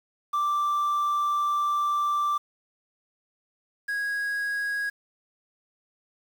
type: tone pair in turn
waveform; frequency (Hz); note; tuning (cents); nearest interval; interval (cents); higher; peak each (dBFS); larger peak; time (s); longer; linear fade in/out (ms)
triangle; 1174.7 / 1652.2; D6 / G#6; 0 / -9; tritone; 591; second; -20 / -24; first; 0.33-2.38 / 3.88-4.9; first; 10
effects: tanh soft clip ceiling -16 dBFS + 8-bit